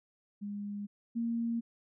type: tone pair in turn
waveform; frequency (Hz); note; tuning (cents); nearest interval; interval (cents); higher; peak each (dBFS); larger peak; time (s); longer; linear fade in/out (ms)
sine; 204.2 / 232.2; G#3 / A#3; -29 / -7; major second; 222; second; -36 / -30; second; 0.41-0.87 / 1.15-1.61; neither; 20
effects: none